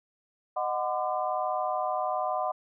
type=tone cluster; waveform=sine; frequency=618 / 739 / 1019 / 1192 Hz; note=D#5 / F#5 / C6 / D6; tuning=-12 / -2 / -46 / +25 cents; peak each=-32 / -30 / -33 / -36 dBFS; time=0.56-2.52 s; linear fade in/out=10 ms; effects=none